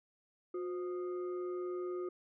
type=tone with frequency modulation; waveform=sine; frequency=360 Hz; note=F#4; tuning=47 cents flat; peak=-36 dBFS; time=0.54-2.09 s; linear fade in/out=5 ms; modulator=876 Hz; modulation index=0.41; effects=none